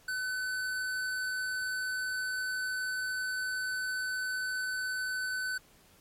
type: tone with hard clipping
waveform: sine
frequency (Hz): 1511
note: F#6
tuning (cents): +36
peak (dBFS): -33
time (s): 0.08-5.58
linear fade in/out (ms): 5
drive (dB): 17
effects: pink hiss -61 dBFS RMS until 6 s + MP3 64 kbps